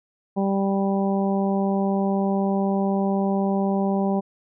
harmonic tone, 196 Hz, G3, in tune, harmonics 1 / 2 / 3 / 4 / 5, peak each -21 / -27 / -29 / -29 / -35 dBFS, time 0.36-4.21 s, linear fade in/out 20 ms, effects none

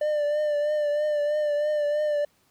triangle tone with vibrato, 595 Hz, D5, 22 cents sharp, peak -20 dBFS, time 0.01-2.25 s, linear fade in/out 5 ms, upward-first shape triangle, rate 3.1 Hz, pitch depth 40 cents each way, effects pink hiss -65 dBFS RMS until 2.5 s + high-pass 80 Hz 12 dB/octave

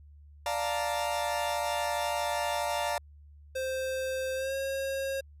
40% pulse chord, Bb major seventh, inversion first, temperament equal, 587.3 / 698.5 / 880 / 932.3 Hz, D5 / F5 / A5 / Bb5, 0 / 0 / 0 / 0 cents, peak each -33 / -33 / -35 / -34 dBFS, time 0.46-2.98 s, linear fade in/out 2 ms
square tone with pitch glide, 523.3 to 541.1 Hz, C5 to C#5, 0 to -42 cents, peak -31 dBFS, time 3.55-5.21 s, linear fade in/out 10 ms, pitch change +58 cents, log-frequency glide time 4.35-4.54 s
effects added 73 Hz sine -50 dBFS peak until 5.4 s + resampled to 32000 Hz

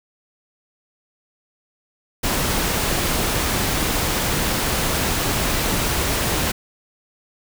pink noise, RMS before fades -21 dBFS, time 2.23-6.52 s, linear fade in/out 10 ms, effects none

